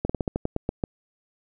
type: slowing click train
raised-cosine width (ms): 2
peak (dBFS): -11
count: 10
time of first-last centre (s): 0.05-0.838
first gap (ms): 45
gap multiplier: 1.16
effects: none